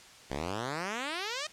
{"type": "exponential sweep", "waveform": "5% pulse", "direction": "up", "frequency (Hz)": [63.3, 635], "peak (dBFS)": -22, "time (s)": [0.3, 1.47], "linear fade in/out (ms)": 5, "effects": ["white hiss -53 dBFS RMS until 1.52 s", "low-pass 7000 Hz 12 dB/octave"]}